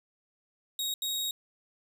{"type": "tone bursts at uneven times", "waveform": "sawtooth", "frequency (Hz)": 3774, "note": "A#7", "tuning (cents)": 21, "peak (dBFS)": -27, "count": 2, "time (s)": [[0.79, 0.94], [1.02, 1.31]], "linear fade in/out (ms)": 2, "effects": []}